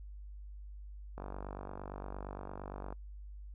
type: click train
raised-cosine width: 1 ms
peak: -29 dBFS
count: 86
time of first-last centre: 1.18-2.925 s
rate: 48.7 Hz
effects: noise-tail reverb RT60 0.1 s tail -25 dB re dry + added 50 Hz sine -45 dBFS peak until 3.54 s